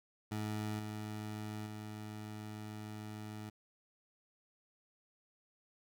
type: tone with level steps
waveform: 20% pulse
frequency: 106.7 Hz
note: G#2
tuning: 47 cents sharp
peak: -32 / -36 / -39 dBFS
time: 0.31-3.5 s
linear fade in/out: 10 ms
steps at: 0.79 / 1.66 s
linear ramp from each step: 5 ms
effects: none